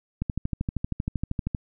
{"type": "click train", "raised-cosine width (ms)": 5, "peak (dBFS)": -14, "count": 18, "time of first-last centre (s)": [0.22, 1.548], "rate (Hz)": 12.8, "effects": []}